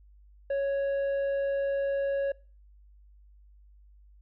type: tone with tanh clipping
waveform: sine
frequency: 554.4 Hz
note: C#5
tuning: in tune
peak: -27 dBFS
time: 0.5-2.32 s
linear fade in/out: 5 ms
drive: 6 dB
effects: noise-tail reverb RT60 0.4 s tail -24 dB re dry + added 50 Hz sine -53 dBFS peak until 4.21 s